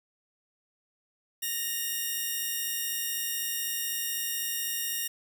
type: tone pair together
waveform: 5% pulse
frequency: 1852 / 2836 Hz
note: A#6 / F7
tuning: -12 / +26 cents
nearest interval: perfect fifth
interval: 738 cents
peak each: -23 dBFS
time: 1.42-5.08 s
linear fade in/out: 10 ms
effects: none